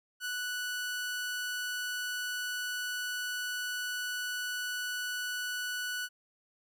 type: tone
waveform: sawtooth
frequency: 1480 Hz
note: F#6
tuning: in tune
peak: -30 dBFS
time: 0.2-6.09 s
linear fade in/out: 50 ms
effects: none

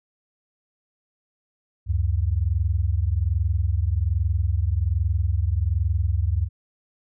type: tone pair together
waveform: sine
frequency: 72.1 / 93.33 Hz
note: D2 / F#2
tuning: -31 / +15 cents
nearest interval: major third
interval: 446 cents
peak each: -22 dBFS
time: 1.86-6.49 s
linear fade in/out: 50 ms
effects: none

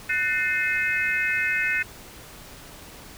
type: tone cluster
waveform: sine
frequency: 1492 / 1797 / 2111 / 2552 Hz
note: F#6 / A6 / C7 / D#7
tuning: +14 / +36 / +15 / +43 cents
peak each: -27 dBFS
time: 0.09-1.83 s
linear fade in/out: 10 ms
effects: pink hiss -44 dBFS RMS until 3.17 s

